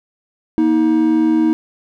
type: tone pair together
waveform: triangle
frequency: 237.2 / 316.6 Hz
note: A#3 / D#4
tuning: +30 / +30 cents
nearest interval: perfect fourth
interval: 500 cents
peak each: -16 / -10 dBFS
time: 0.58-1.53 s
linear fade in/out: 0 ms
effects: none